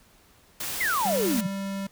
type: noise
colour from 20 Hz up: white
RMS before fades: -32 dBFS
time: 0.6-1.41 s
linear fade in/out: 5 ms
type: exponential sweep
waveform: sine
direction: down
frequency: 2200 to 164.81 Hz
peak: -23 dBFS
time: 0.8-1.47 s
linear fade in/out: 10 ms
type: tone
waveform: square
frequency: 196 Hz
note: G3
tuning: in tune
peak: -30 dBFS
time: 1.05-1.87 s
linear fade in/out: 5 ms
effects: pink hiss -58 dBFS RMS until 1.91 s